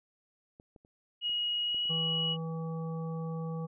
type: clicks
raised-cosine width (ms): 2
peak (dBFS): -38 / -40 / -46 / -45 / -37 / -43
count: 6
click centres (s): 0.599 / 0.762 / 0.849 / 1.296 / 1.746 / 1.855
type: tone with pitch glide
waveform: sine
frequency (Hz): 2894 to 2916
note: F#7 to F#7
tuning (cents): -39 to -26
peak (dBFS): -29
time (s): 1.21-2.37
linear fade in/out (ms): 50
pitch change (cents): +13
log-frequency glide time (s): 1.63-1.84
type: harmonic tone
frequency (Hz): 162.8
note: E3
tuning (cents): -21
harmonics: 1 / 3 / 5 / 7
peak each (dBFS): -34 / -42 / -49 / -49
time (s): 1.89-3.67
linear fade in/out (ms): 20
effects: none